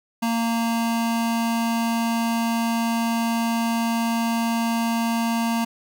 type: tone pair together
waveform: square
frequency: 230.2 / 921 Hz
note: A#3 / A#5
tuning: -22 / -21 cents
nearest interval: 2 octaves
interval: 2401 cents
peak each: -22 / -29 dBFS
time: 0.22-5.65 s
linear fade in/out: 10 ms
effects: none